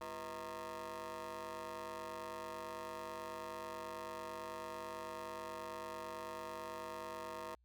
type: ring-modulated tone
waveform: 20% pulse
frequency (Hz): 146.83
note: D3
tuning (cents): 0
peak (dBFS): -36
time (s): 0.01-7.55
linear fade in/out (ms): 2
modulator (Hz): 783
effects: added 60 Hz sine -69 dBFS peak until 7.64 s